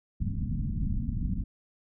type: low-pass noise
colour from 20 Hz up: pink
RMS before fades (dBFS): -30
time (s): 0.2-1.44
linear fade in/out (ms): 5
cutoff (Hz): 240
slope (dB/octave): 48
effects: none